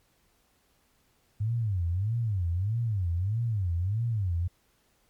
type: tone with vibrato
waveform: sine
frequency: 100 Hz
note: G2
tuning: 35 cents sharp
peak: -25 dBFS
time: 1.4-4.48 s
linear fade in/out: 10 ms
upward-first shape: sine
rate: 1.6 Hz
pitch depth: 290 cents each way
effects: pink hiss -68 dBFS RMS until 5.09 s + MP3 96 kbps